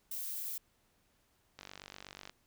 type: noise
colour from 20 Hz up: violet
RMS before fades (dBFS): -40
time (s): 0.11-0.58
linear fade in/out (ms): 5
type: click train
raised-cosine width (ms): 0.2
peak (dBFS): -29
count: 35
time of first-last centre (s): 1.59-2.295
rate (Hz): 48.2
effects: pink hiss -73 dBFS RMS until 2.46 s